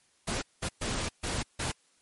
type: noise bursts at uneven times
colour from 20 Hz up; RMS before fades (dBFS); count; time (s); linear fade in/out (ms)
pink; -32; 5; 0.27-0.42 / 0.62-0.69 / 0.81-1.09 / 1.23-1.43 / 1.59-1.72; 10
effects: white hiss -67 dBFS RMS until 2.01 s + MP3 48 kbps